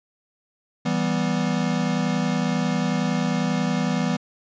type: chord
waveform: square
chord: E minor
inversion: none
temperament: equal with one note detuned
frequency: 164.81 / 195.21 / 246.9 Hz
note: E3 / G3 / B3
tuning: 0 / -7 / 0 cents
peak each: -26 dBFS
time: 0.85-4.17 s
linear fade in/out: 10 ms
effects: resampled to 16000 Hz